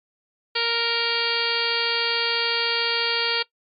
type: harmonic tone with a mistuned harmonic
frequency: 466.2 Hz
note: A#4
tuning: in tune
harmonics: 1 / 2 / 3 / 4 / 5 / 6 / 7 / 8 / 9 / 10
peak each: -29 / -32 / -30 / -32 / -30 / -29 / -29 / -33 / -30 / -27 dBFS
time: 0.55-3.43 s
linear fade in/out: 10 ms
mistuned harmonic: 10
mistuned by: -28 cents
effects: noise-tail reverb RT60 0.1 s tail -20 dB re dry + MP3 48 kbps